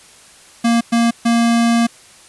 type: tone bursts at uneven times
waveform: square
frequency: 233.1 Hz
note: A#3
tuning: in tune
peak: -12 dBFS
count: 3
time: 0.64-0.81 / 0.92-1.11 / 1.25-1.87 s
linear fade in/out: 10 ms
effects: white hiss -44 dBFS RMS until 2.28 s + resampled to 24000 Hz